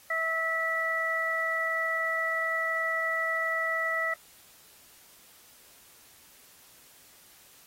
harmonic tone, 652 Hz, E5, 19 cents flat, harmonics 1 / 2 / 3, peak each -34 / -33 / -28 dBFS, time 0.1-4.14 s, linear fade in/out 5 ms, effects white hiss -56 dBFS RMS until 7.66 s + AAC 48 kbps

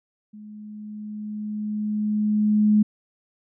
sine tone with level ramp, 211.3 Hz, G#3, 30 cents sharp, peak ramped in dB -39 to -13 dBFS, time 0.33-2.83 s, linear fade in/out 10 ms, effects none

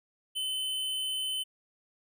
square tone, 3045 Hz, F#7, 49 cents sharp, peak -31 dBFS, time 0.35-1.44 s, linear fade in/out 20 ms, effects none

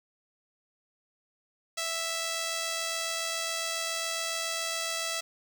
5% pulse tone with amplitude modulation, 659.3 Hz, E5, in tune, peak -18 dBFS, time 1.77-5.21 s, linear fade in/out 10 ms, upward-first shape sine, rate 87.2 Hz, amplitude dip 25%, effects none

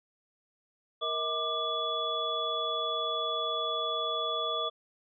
sine tone cluster, 469 / 640 / 1188 / 3413 Hz, A#4 / D#5 / D6 / G#7, +11 / +49 / +20 / +47 cents, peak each -38 / -36 / -33 / -33 dBFS, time 1.01-4.7 s, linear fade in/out 20 ms, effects none

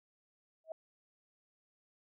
sine tone with exponential growth, 642 Hz, E5, 46 cents flat, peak -35 dBFS, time 0.64-0.72 s, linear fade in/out 2 ms, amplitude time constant 16 ms, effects none

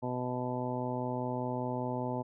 harmonic tone, 125 Hz, B2, 21 cents sharp, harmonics 1 / 2 / 3 / 4 / 5 / 6 / 7 / 8, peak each -38 / -37 / -41 / -41 / -40 / -49 / -39 / -48 dBFS, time 0.02-2.23 s, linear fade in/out 20 ms, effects none

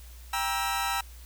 sawtooth chord, E diminished, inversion first, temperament just, 791.1 / 949.3 / 1318.5 Hz, G5 / Bb5 / E6, +16 / +31 / 0 cents, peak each -28 dBFS, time 0.33-1.01 s, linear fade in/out 5 ms, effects added 60 Hz sine -44 dBFS peak until 1.25 s + white hiss -54 dBFS RMS until 1.25 s

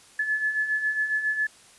sine beating tone pair, 1718 / 1725.3 Hz, A6 / A6, -42 / -34 cents, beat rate 7.3 Hz, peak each -31 / -24 dBFS, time 0.19-1.47 s, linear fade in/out 5 ms, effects white hiss -53 dBFS RMS until 1.78 s + resampled to 24000 Hz

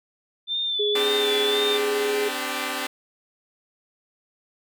sine tone with vibrato, 3539 Hz, A7, 9 cents sharp, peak -23 dBFS, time 0.47-1.8 s, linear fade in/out 50 ms, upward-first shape sine, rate 1.9 Hz, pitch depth 46 cents each way
sine tone, 415.3 Hz, G#4, in tune, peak -22 dBFS, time 0.79-2.29 s, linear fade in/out 10 ms
5% pulse chord, C suspended second, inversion none, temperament equal with one note detuned, 256.4 / 293.7 / 392 Hz, C4 / D4 / G4, -35 / 0 / 0 cents, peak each -19 / -19 / -21 dBFS, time 0.95-2.87 s, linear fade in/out 5 ms
effects none

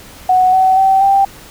sine tone with pitch steps, 740 / 755.1 / 770.5 / 786.3 Hz, F#5 / F#5 / G5 / G5, 0 / +35 / -30 / +5 cents, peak -7 dBFS, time 0.29-1.25 s, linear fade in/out 5 ms, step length 240 ms, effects pink hiss -37 dBFS RMS until 1.5 s

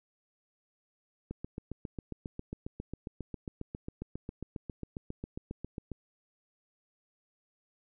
click train, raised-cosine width 3 ms, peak -25 dBFS, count 35, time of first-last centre 1.31-5.917 s, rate 7.38 Hz, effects none

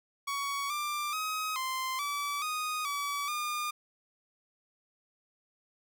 sawtooth tone with pitch steps, 1122 / 1185 / 1265 / 1042 / 1152 / 1242 / 1144 / 1210 Hz, C#6 / D6 / D#6 / C6 / D6 / D#6 / D6 / D#6, +21 / +15 / +28 / -7 / -34 / -3 / -46 / -49 cents, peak -28 dBFS, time 0.27-3.71 s, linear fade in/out 10 ms, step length 430 ms, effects none

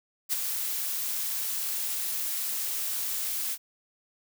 blue noise with ADSR envelope, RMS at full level -25 dBFS, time 0.29-3.58 s, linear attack 39 ms, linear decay 13 ms, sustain -6 dB, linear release 56 ms, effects none

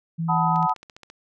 sine tone, 164.7 Hz, E3, 1 cent flat, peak -23 dBFS, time 0.18-0.67 s, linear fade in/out 20 ms
sine chord, B dominant seventh, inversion second, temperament equal with one note detuned, 740 / 880 / 987.8 / 1261.2 Hz, F#5 / A5 / B5 / D#6, 0 / 0 / 0 / +23 cents, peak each -26 / -23 / -25 / -25 dBFS, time 0.28-0.74 s, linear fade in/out 20 ms
click train, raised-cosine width 0.2 ms, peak -26 dBFS, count 9, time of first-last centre 0.56-1.101 s, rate 14.8 Hz
effects none

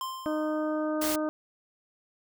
square tone with exponential decay, 1046.5 Hz, C6, in tune, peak -31 dBFS, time 0.01-0.93 s, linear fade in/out 1 ms, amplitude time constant 200 ms
harmonic tone, 307.6 Hz, D#4, 20 cents flat, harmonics 1 / 2 / 3 / 4 / 5, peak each -29 / -31 / -42 / -38 / -44 dBFS, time 0.26-1.29 s, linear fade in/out 0 ms
white noise, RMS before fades -32 dBFS, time 1.01-1.16 s, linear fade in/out 10 ms
effects none

